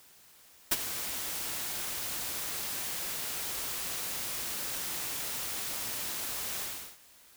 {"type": "noise with ADSR envelope", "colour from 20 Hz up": "white", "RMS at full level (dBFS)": -24, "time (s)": [0.71, 6.98], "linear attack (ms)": 10, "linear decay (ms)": 34, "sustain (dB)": -12, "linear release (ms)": 370, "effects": ["white hiss -58 dBFS RMS until 7.36 s"]}